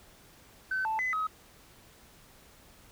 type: tone with pitch steps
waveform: sine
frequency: 1527 / 880 / 2017 / 1271 Hz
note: G6 / A5 / B6 / D#6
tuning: -46 / 0 / +36 / +36 cents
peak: -27 dBFS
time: 0.71-1.27 s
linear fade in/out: 5 ms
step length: 140 ms
effects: tanh soft clip ceiling -24 dBFS + pink hiss -57 dBFS RMS until 2.91 s